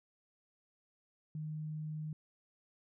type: tone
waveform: sine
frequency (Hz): 154.2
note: D#3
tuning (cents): -15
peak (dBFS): -38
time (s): 1.35-2.13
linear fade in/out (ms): 2
effects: none